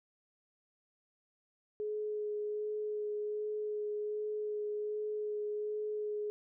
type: tone with vibrato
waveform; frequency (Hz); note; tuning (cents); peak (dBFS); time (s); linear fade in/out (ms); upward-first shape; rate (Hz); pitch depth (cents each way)
sine; 421.7; G#4; +26; -34; 1.8-6.3; 0; sine; 1.3; 11
effects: none